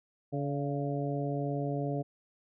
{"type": "harmonic tone with a mistuned harmonic", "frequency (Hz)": 142.7, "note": "D3", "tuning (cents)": -49, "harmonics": [1, 2, 3, 4, 5], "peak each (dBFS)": [-33, -36, -38, -39, -40], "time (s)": [0.32, 2.03], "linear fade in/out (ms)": 20, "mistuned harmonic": 5, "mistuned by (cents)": -46, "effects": []}